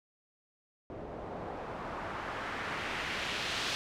white noise with low-pass filter sweep, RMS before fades -38 dBFS, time 0.9-3.75 s, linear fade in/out 0 ms, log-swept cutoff 510 to 3900 Hz, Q 1.2, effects none

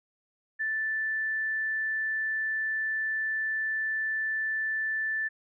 sine tone, 1760 Hz, A6, in tune, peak -27 dBFS, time 0.59-5.29 s, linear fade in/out 20 ms, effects none

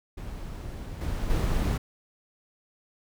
brown noise with level steps, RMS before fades -37 / -30 / -25 dBFS, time 0.17-1.78 s, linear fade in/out 10 ms, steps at 1.01 / 1.3 s, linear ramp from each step 2 ms, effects none

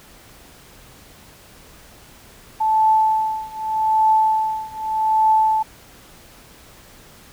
sine tone with tremolo, 874 Hz, A5, 12 cents flat, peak -11 dBFS, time 2.6-5.63 s, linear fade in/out 10 ms, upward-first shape triangle, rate 0.83 Hz, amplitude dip 95%, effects pink hiss -46 dBFS RMS until 7.32 s

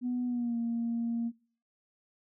sine tone with pitch glide, 246.9 to 233 Hz, B3 to A#3, 0 to -1 cents, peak -28 dBFS, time 0.01-1.32 s, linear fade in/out 50 ms, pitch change -101 cents, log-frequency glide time 0.26-0.57 s, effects noise-tail reverb RT60 0.5 s tail -25 dB re dry + tanh soft clip ceiling -25 dBFS

